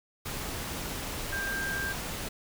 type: tone in noise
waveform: sine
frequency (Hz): 1589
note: G6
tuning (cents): +23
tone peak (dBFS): -31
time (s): 1.32-1.93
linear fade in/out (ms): 10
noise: pink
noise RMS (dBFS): -36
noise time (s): 0.25-2.29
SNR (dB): +2
effects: none